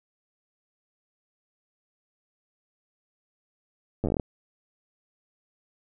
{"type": "slowing click train", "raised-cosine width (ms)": 2, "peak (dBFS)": -14, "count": 10, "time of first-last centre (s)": [4.04, 4.198], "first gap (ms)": 9, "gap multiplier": 1.16, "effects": []}